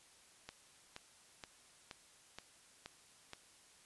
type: click train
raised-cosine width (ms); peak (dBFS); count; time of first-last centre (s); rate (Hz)
0.2; -29; 7; 0.49-3.334; 2.11
effects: white hiss -64 dBFS RMS until 3.85 s + resampled to 24000 Hz